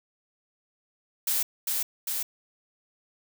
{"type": "noise with echo", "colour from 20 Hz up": "blue", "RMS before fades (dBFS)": -26, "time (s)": [1.27, 1.43], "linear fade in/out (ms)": 5, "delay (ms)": 400, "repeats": 2, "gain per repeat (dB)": -2, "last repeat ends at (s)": 2.23, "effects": []}